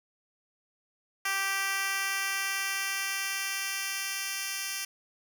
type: tone with high-pass filter sweep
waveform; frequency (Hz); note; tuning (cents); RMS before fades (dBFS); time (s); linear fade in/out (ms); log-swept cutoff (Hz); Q
10% pulse; 390.7; G4; -6; -32; 1.25-4.85; 5; 1400 to 3300; 0.84
effects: none